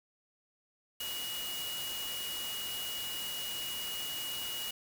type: tone in noise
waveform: sine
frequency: 2900 Hz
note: F#7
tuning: 35 cents flat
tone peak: -38 dBFS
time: 1-4.71 s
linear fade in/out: 5 ms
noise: white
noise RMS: -41 dBFS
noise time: 1-4.71 s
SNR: 0 dB
effects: none